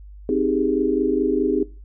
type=chord; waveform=sine; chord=Ab major seventh; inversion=first; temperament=equal with one note detuned; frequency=261.6 / 311.1 / 390.4 / 415.3 Hz; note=C4 / Eb4 / G4 / Ab4; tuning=0 / 0 / -7 / 0 cents; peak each=-23 dBFS; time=0.29-1.63 s; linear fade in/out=2 ms; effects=noise-tail reverb RT60 0.3 s tail -18 dB re dry + added 50 Hz sine -38 dBFS peak until 1.84 s